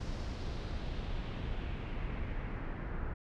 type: noise with low-pass filter sweep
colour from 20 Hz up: brown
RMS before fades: -38 dBFS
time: 0-3.14 s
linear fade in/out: 10 ms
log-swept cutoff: 5600 to 1600 Hz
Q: 1.9
effects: none